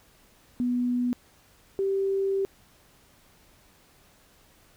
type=tone pair in turn; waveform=sine; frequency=245.7 / 390 Hz; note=B3 / G4; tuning=-9 / -9 cents; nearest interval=minor sixth; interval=800 cents; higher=second; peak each=-23 dBFS; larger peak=neither; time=0.6-1.13 / 1.79-2.45 s; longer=second; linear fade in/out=0 ms; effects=pink hiss -59 dBFS RMS until 4.76 s